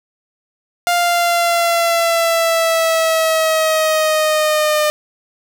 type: linear sweep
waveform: sawtooth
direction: down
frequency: 701 to 604 Hz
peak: -9 dBFS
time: 0.87-4.9 s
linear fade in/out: 0 ms
effects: none